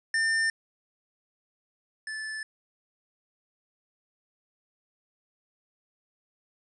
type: tone pair in turn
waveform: square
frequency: 1800 / 1746.7 Hz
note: A6 / A6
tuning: +39 / -13 cents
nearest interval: minor second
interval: 52 cents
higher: first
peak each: -24 / -34 dBFS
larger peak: first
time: 0.14-0.5 / 2.07-2.43 s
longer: neither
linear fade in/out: 2 ms
effects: resampled to 24000 Hz + 11-bit